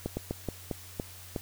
slowing click train, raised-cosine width 2 ms, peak -18 dBFS, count 7, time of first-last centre 0.06-1.362 s, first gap 110 ms, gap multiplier 1.27, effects added 91 Hz sine -50 dBFS peak until 1.41 s + white hiss -49 dBFS RMS until 1.41 s

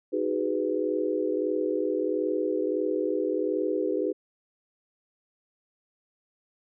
sine chord, G# minor seventh, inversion second, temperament just, 311.5 / 373.8 / 415.3 / 498.4 Hz, D#4 / F#4 / G#4 / B4, +2 / +18 / 0 / +16 cents, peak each -30 dBFS, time 0.12-4.13 s, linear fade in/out 20 ms, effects none

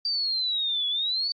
sine exponential two-way sweep, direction down then up, 4699 to 3368 to 4589 Hz, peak -24 dBFS, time 0.05-1.32 s, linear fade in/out 2 ms, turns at 0.88 s, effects AAC 32 kbps

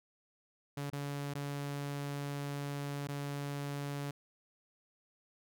sawtooth tone with dropouts, 142.5 Hz, C#3, 48 cents sharp, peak -33 dBFS, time 0.77-4.11 s, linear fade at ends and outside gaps 5 ms, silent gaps 0.901-0.928 / 1.338-1.351 / 3.074-3.086 s, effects none

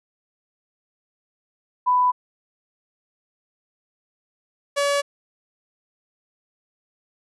sine / sawtooth tone pair in turn, 995 / 568.4 Hz, B5 / C#5, +13 / +43 cents, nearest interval minor seventh, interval 970 cents, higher first, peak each -15 dBFS, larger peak neither, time 1.86-2.12 / 4.76-5.02 s, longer neither, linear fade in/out 20 ms, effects resampled to 24000 Hz

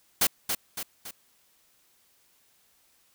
white noise with echo, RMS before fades -22 dBFS, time 0.21-0.27 s, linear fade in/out 5 ms, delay 280 ms, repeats 3, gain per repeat -6 dB, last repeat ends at 1.11 s, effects white hiss -65 dBFS RMS until 3.14 s

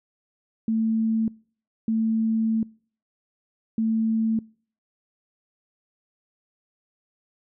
sine tone bursts at uneven times, 222.8 Hz, A3, 22 cents sharp, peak -20 dBFS, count 3, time 0.68-1.28 / 1.88-2.63 / 3.78-4.39 s, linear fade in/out 2 ms, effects noise-tail reverb RT60 0.5 s tail -26 dB re dry

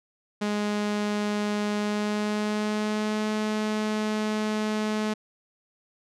sawtooth tone with pitch glide, 208.1 to 214.2 Hz, G#3 to A3, +4 to -46 cents, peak -21 dBFS, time 0.41-5.14 s, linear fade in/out 10 ms, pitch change +50 cents, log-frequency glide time 1.76-3.28 s, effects low-pass 7000 Hz 12 dB/octave

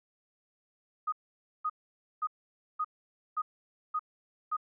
sine tone bursts, 1244.5 Hz, D#6, in tune, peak -28 dBFS, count 7, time 1.07-4.568 s, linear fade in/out 10 ms, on 54 ms, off 520 ms, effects none

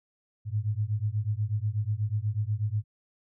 sine beating tone pair, 102 / 110.2 Hz, G#2 / A2, -31 / +3 cents, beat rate 8.2 Hz, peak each -29 dBFS, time 0.45-2.84 s, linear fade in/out 50 ms, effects none

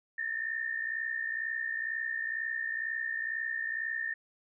sine tone pair together, 1760 / 1822.1 Hz, A6 / A#6, 0 / -40 cents, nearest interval minor second, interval 60 cents, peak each -37 / -33 dBFS, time 0.18-4.14 s, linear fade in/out 5 ms, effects none

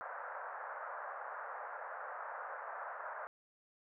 white band-pass noise, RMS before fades -45 dBFS, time 0.01-3.27 s, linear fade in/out 0 ms, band 530 to 1600 Hz, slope 48 dB/octave, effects none

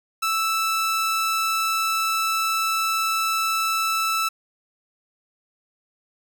sawtooth tone, 1318.5 Hz, E6, in tune, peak -17 dBFS, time 0.22-4.29 s, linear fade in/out 10 ms, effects none

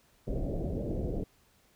pink low-pass noise, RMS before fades -33 dBFS, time 0.27-1.24 s, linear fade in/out 10 ms, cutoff 620 Hz, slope 48 dB/octave, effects pink hiss -66 dBFS RMS until 1.75 s

